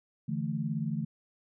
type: chord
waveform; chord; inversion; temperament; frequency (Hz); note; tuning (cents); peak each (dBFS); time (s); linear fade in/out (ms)
sine; D suspended second; none; just; 146.83 / 165.19 / 220.2; D3 / E3 / A3; 0 / +4 / +2; -34; 0.28-1.05; 10
effects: none